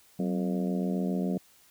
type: harmonic tone with a mistuned harmonic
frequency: 87.31 Hz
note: F2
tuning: in tune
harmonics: 2 / 3 / 4 / 5 / 6 / 7 / 8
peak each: -28 / -34 / -38 / -38 / -42 / -41 / -45 dBFS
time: 0.19-1.38 s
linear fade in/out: 5 ms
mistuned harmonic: 2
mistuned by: +120 cents
effects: white hiss -60 dBFS RMS until 1.7 s